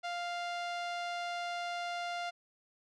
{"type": "tone with low-pass filter", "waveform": "sawtooth", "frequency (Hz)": 698.5, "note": "F5", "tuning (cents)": 0, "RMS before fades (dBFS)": -38, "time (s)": [0.03, 2.31], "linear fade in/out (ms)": 20, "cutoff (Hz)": 4500, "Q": 0.96, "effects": []}